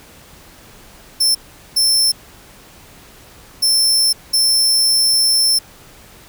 sawtooth tone bursts at uneven times, 5340 Hz, E8, 22 cents sharp, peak -9 dBFS, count 4, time 1.2-1.35 / 1.76-2.12 / 3.62-4.13 / 4.33-5.59 s, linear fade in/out 10 ms, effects pink hiss -43 dBFS RMS until 6.28 s

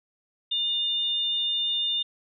sine tone pair together, 2860 / 3603 Hz, F7 / A7, +41 / +40 cents, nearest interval major third, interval 399 cents, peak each -33 / -24 dBFS, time 0.51-2.03 s, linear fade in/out 10 ms, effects none

